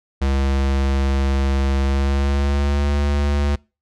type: tone with pitch glide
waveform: square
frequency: 68 to 71.79 Hz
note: C#2 to D2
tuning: -33 to -39 cents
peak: -17 dBFS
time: 0.21-3.56 s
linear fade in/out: 10 ms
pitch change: +94 cents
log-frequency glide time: 1.83-2.91 s
effects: noise-tail reverb RT60 0.3 s tail -25 dB re dry + low-pass 6000 Hz 12 dB/octave